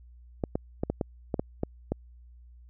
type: clicks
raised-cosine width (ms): 2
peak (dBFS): -14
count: 9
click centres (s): 0.438 / 0.555 / 0.835 / 0.9 / 1.012 / 1.342 / 1.395 / 1.634 / 1.92
effects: added 60 Hz sine -49 dBFS peak until 2.69 s